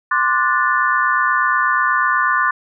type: chord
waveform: sine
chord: D dominant seventh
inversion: third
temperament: equal with one note detuned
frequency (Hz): 1046.5 / 1174.7 / 1468.1 / 1760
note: C6 / D6 / F#6 / A6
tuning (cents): 0 / 0 / -14 / 0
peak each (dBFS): -19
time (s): 0.11-2.51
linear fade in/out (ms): 5
effects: none